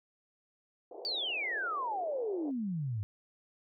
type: band-pass noise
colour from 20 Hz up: pink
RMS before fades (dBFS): -47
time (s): 0.91-2.51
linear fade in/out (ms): 0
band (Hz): 360 to 770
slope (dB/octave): 48
type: exponential sweep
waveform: sine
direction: down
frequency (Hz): 4700 to 98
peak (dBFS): -32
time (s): 1.05-3.03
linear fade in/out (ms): 0
effects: none